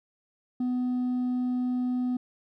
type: tone with hard clipping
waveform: triangle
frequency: 249.8 Hz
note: B3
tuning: 20 cents sharp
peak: -24 dBFS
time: 0.6-2.17 s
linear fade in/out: 5 ms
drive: 1 dB
effects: none